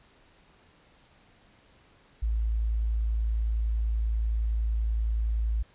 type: tone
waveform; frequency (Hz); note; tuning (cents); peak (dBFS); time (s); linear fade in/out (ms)
sine; 55.3; A1; +9; -24; 2.22-5.63; 10
effects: pink hiss -60 dBFS RMS until 5.74 s + resampled to 8000 Hz